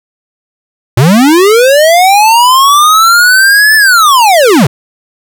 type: linear two-way sweep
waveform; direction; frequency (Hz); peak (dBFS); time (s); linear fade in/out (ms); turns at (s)
square; up then down; 110 to 1760 to 110; -3; 0.97-4.67; 5; 3.76
effects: none